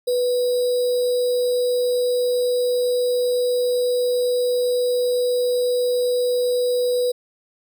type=tone with sample-and-hold; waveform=sine; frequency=493.9 Hz; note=B4; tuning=in tune; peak=-17 dBFS; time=0.07-7.12 s; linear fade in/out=10 ms; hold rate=4410 Hz; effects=none